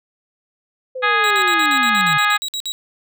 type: linear sweep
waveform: sine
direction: down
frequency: 523.3 to 139.7 Hz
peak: -24 dBFS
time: 0.95-2.18 s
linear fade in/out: 10 ms
type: harmonic tone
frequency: 415.3 Hz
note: G#4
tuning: in tune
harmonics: 2 / 3 / 4 / 5 / 6 / 7 / 8 / 9 / 10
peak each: -24 / -18 / -18 / -24 / -24 / -35 / -30 / -28 / -38 dBFS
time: 1.02-2.38 s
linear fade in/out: 20 ms
type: tone bursts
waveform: 35% pulse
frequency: 3862 Hz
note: B7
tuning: 39 cents flat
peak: -20 dBFS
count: 13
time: 1.24-2.72 s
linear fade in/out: 0 ms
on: 64 ms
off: 54 ms
effects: none